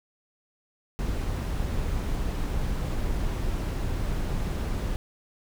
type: noise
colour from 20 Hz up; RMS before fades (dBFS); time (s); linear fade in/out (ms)
brown; -28; 0.99-4.96; 0
effects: none